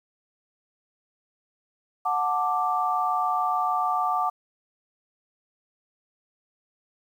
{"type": "chord", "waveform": "sine", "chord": "D major", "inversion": "first", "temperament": "just", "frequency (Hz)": [734.2, 881, 1174.7], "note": ["F#5", "A5", "D6"], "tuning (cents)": [-14, 2, 0], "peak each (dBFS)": [-26, -29, -25], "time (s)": [2.05, 4.3], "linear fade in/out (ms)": 10, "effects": ["9-bit"]}